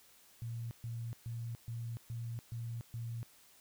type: tone bursts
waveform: sine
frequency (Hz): 116.54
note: A#2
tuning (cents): 0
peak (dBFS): -38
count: 7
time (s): 0.42-3.23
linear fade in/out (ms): 0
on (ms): 290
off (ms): 130
effects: white hiss -63 dBFS RMS until 3.6 s